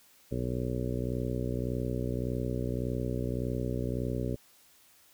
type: harmonic tone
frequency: 61.74 Hz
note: B1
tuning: in tune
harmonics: 1 / 2 / 3 / 4 / 5 / 6 / 7 / 8 / 9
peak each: -37 / -34 / -40 / -37 / -41 / -40 / -39 / -46 / -42 dBFS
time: 0.31-4.36 s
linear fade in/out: 10 ms
effects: white hiss -61 dBFS RMS until 5.13 s